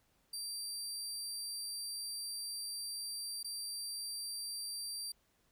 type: tone with dropouts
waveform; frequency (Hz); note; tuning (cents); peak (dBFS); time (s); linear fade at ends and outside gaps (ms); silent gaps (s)
25% pulse; 4699; D8; 0; -35; 0.33-5.12; 5; 3.43-3.444
effects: pink hiss -74 dBFS RMS until 5.51 s